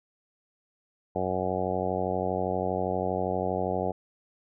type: harmonic tone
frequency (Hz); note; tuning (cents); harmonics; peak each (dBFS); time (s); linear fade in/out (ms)
92.5; F#2; 0; 1 / 2 / 3 / 4 / 5 / 6 / 7 / 8 / 9; -37 / -35 / -38 / -35 / -33 / -34 / -34 / -33 / -38; 1.15-3.92; 10
effects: none